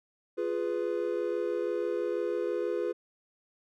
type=chord; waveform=triangle; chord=F diminished; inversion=none; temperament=equal with one note detuned; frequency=349.2 / 415.3 / 497.6 Hz; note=F4 / Ab4 / Cb5; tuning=0 / 0 / +13 cents; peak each=-31 dBFS; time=0.37-2.93 s; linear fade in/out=20 ms; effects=none